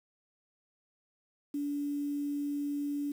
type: tone with quantisation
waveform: sine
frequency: 287.9 Hz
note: D4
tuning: 34 cents flat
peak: -31 dBFS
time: 1.54-3.12 s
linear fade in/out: 5 ms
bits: 9
effects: none